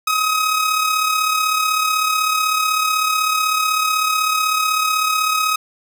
sawtooth tone with amplitude modulation, 1266 Hz, D#6, 30 cents sharp, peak -10 dBFS, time 0.07-5.56 s, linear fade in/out 5 ms, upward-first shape sine, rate 36 Hz, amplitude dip 45%, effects none

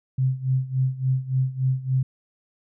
sine tone with tremolo, 130.81 Hz, C3, in tune, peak -17 dBFS, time 0.18-2.03 s, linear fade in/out 5 ms, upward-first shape sine, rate 3.5 Hz, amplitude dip 85%, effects none

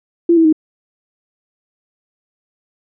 sine tone with pitch steps, 340.1 / 326.2 / 313 Hz, F4 / E4 / D#4, -46 / -18 / +10 cents, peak -7 dBFS, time 0.29-0.527 s, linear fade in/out 5 ms, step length 79 ms, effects none

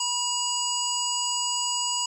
harmonic tone with a mistuned harmonic, 977 Hz, B5, 19 cents flat, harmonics 1 / 3 / 5 / 7 / 8, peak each -31 / -31 / -31 / -31 / -31 dBFS, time 0-2.06 s, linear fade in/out 5 ms, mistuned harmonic 3, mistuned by -38 cents, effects 9-bit

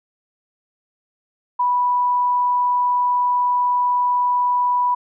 sine tone, 984 Hz, B5, 7 cents flat, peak -15 dBFS, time 1.59-4.95 s, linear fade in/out 10 ms, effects none

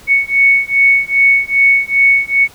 sine beating tone pair, 2217 / 2219.5 Hz, C#7 / C#7, 0 / +2 cents, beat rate 2.5 Hz, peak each -11 dBFS, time 0.07-2.48 s, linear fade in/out 50 ms, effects pink hiss -41 dBFS RMS until 2.54 s

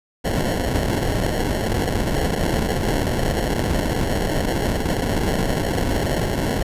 pink noise with sample-and-hold, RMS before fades -21 dBFS, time 0.24-6.63 s, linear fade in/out 10 ms, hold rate 1225 Hz, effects resampled to 32000 Hz

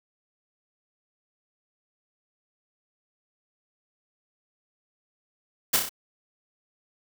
white noise with echo, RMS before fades -20 dBFS, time 5.73-5.77 s, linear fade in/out 10 ms, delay 31 ms, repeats 4, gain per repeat -4 dB, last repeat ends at 5.894 s, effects none

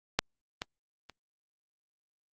clicks, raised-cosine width 0.2 ms, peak -6 / -16 / -29 dBFS, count 3, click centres 0.19 / 0.619 / 1.097 s, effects Opus 48 kbps

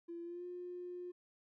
triangle tone with pitch glide, 340.4 to 356.3 Hz, F4 to F4, -44 to +35 cents, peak -39 dBFS, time 0.08-1.12 s, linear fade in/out 20 ms, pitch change +79 cents, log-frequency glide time 0.23-0.45 s, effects tanh soft clip ceiling -41 dBFS

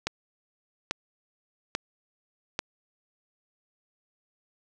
click train, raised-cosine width 0.2 ms, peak -10 dBFS, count 4, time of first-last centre 0.07-2.591 s, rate 1.19 Hz, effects none

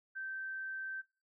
sine tone, 1554 Hz, G6, 16 cents flat, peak -39 dBFS, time 0.15-1.02 s, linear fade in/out 20 ms, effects noise-tail reverb RT60 0.3 s tail -19 dB re dry

